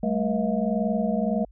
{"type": "tone cluster", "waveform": "sine", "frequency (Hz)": [197.8, 219.4, 479.6, 640, 703], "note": ["G3", "A3", "A#4", "D#5", "F5"], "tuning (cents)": [16, -5, 49, 49, 11], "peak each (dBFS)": [-27, -25, -32, -29, -33], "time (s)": [0.03, 1.45], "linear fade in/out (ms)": 5, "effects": ["added 50 Hz sine -48 dBFS peak until 1.51 s"]}